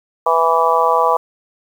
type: harmonic tone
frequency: 164.81 Hz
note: E3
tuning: in tune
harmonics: 3 / 4 / 5 / 6 / 7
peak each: -18 / -19 / -19 / -16 / -17 dBFS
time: 0.26-1.17 s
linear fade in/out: 5 ms
effects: 7-bit